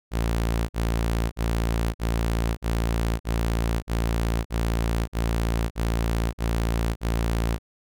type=tone bursts; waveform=sawtooth; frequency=56.8 Hz; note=A#1; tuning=44 cents flat; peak=-18 dBFS; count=12; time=0.11-7.587 s; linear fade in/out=50 ms; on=580 ms; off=47 ms; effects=none